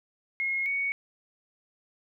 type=tone pair in turn; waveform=sine; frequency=2158 / 2229 Hz; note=C#7 / C#7; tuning=-47 / +9 cents; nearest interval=minor second; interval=56 cents; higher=second; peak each=-26 dBFS; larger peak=neither; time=0.4-0.66 / 0.66-0.92 s; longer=neither; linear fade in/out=0 ms; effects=none